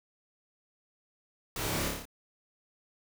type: noise with echo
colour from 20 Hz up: pink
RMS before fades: -36 dBFS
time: 1.56-1.88 s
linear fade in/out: 2 ms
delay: 29 ms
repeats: 6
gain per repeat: -2 dB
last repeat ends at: 2.054 s
effects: none